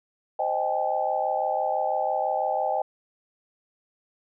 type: chord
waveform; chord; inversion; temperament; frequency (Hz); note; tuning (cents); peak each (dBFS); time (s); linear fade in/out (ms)
sine; Ab major seventh; first; equal with one note detuned; 523.3 / 622.3 / 784 / 850; C5 / Eb5 / G5 / Ab5; 0 / 0 / 0 / +40; -31 / -28 / -26 / -31; 0.39-2.82; 5
effects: none